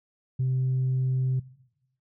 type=tone; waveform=sine; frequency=129.7 Hz; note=C3; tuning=15 cents flat; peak=-21 dBFS; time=0.39-1.4 s; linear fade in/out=10 ms; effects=noise-tail reverb RT60 1.0 s tail -21 dB re dry + tanh soft clip ceiling -20 dBFS